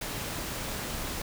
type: noise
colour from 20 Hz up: pink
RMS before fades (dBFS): -35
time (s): 0.01-1.22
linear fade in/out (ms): 5
effects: none